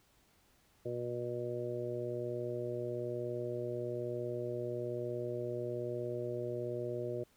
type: harmonic tone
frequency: 121.1 Hz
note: B2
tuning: 34 cents flat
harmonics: 1 / 2 / 3 / 4 / 5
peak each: -43 / -49 / -39 / -42 / -42 dBFS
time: 0.85-7.24 s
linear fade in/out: 10 ms
effects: pink hiss -69 dBFS RMS until 7.36 s